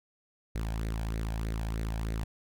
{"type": "tone with flanger", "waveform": "sawtooth", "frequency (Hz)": 55, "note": "A1", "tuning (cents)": 0, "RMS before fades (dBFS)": -33, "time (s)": [0.55, 2.24], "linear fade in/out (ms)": 5, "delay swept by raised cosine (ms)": [0.47, 1.28], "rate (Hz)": 3.2, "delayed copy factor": 0.55, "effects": []}